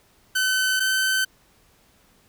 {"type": "tone pair in turn", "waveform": "sawtooth", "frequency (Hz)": [1521, 1532.5], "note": ["F#6", "G6"], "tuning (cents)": [47, -40], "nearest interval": "unison", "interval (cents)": 13, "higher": "second", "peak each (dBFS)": [-16, -16], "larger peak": "neither", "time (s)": [[0.35, 0.8], [0.8, 1.25]], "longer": "neither", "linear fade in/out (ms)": 10, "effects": ["pink hiss -59 dBFS RMS until 2.28 s"]}